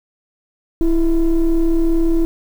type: ring-modulated tone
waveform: triangle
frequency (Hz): 174.61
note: F3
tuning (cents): 0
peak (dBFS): -5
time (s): 0.81-2.25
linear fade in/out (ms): 0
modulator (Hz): 156
effects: tanh soft clip ceiling -7 dBFS + 7-bit